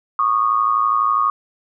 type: tone pair together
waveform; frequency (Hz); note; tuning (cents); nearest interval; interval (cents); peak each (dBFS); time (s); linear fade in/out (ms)
sine; 1110 / 1222.1; C#6 / D#6; +2 / -31; major second; 167; -17; 0.19-1.3; 2
effects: none